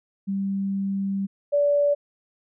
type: tone pair in turn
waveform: sine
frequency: 196 / 577.6 Hz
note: G3 / D5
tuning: 0 / -29 cents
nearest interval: octave + perfect fifth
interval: 1871 cents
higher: second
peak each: -23 / -17 dBFS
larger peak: second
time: 0.27-1.27 / 1.52-1.95 s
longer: first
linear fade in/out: 20 ms
effects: none